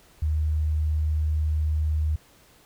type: tone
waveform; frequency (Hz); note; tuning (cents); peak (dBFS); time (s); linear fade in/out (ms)
sine; 77; D#2; -17; -21; 0.22-2.16; 5
effects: pink hiss -56 dBFS RMS until 2.65 s